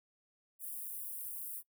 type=high-pass noise; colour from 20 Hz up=white; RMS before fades=-43 dBFS; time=0.59-1.63 s; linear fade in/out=50 ms; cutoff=9300 Hz; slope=48 dB/octave; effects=noise-tail reverb RT60 0.1 s tail -21 dB re dry